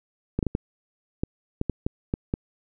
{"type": "clicks", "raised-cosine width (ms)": 3, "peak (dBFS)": -11, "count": 10, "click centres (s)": [0.39, 0.428, 0.467, 0.551, 1.235, 1.614, 1.697, 1.865, 2.139, 2.339], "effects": []}